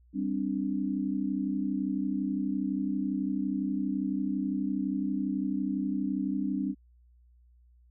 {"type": "chord", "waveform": "sine", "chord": "G suspended fourth", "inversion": "none", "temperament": "equal", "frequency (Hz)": [196, 261.6, 293.7], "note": ["G3", "C4", "D4"], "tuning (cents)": [0, 0, 0], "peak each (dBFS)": -32, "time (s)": [0.13, 6.75], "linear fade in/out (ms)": 50, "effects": ["added 60 Hz sine -57 dBFS peak until 7.9 s"]}